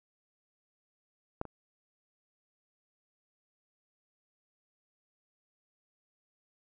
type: clicks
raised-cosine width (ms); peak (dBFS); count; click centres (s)
1; -19 / -30; 2; 1.414 / 1.453
effects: none